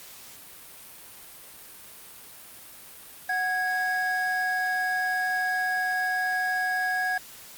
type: tone pair together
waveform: triangle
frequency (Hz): 739.3 / 1652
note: F#5 / G#6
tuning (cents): -2 / -10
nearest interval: octave + major second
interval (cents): 1392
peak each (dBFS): -27 / -24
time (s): 3.29-7.18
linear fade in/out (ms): 5
effects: white hiss -46 dBFS RMS until 7.57 s + Opus 48 kbps